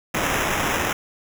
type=noise with sample-and-hold; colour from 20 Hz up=blue; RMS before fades=-23 dBFS; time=0.14-0.93 s; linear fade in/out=5 ms; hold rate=4410 Hz; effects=none